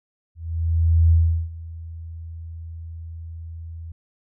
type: tone with ADSR envelope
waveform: sine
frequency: 82.41 Hz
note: E2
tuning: in tune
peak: -11 dBFS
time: 0.35-3.92 s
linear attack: 760 ms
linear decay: 380 ms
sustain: -21 dB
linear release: 5 ms
effects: none